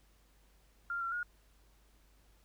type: tone with pitch steps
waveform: sine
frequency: 1393 / 1363 / 1436 Hz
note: F6 / F6 / F6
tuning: -5 / -43 / +48 cents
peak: -34 dBFS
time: 0.9-1.23 s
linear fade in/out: 2 ms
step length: 110 ms
effects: added 50 Hz sine -64 dBFS peak until 2.44 s + pink hiss -70 dBFS RMS until 2.44 s